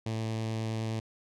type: tone with notch filter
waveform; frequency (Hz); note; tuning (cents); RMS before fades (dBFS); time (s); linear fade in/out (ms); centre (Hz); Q
sawtooth; 111.3; A2; +20; -33; 0.06-1; 5; 1400; 1.5
effects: low-pass 7000 Hz 12 dB/octave